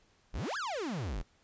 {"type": "exponential two-way sweep", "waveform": "45% pulse", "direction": "up then down", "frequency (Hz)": [34.01, 1751, 34.01], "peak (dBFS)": -34, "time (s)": [0.33, 1.23], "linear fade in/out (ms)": 20, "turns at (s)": 0.57, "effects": ["pink hiss -68 dBFS RMS until 1.43 s", "resampled to 16000 Hz"]}